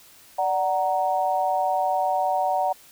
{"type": "chord", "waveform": "sine", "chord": "D augmented", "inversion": "none", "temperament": "equal with one note detuned", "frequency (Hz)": [587.3, 747.3, 932.3], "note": ["D5", "F#5", "A#5"], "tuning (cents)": [0, 17, 0], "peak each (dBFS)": [-27, -22, -27], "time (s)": [0.38, 2.73], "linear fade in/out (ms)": 10, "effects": ["white hiss -51 dBFS RMS until 2.91 s"]}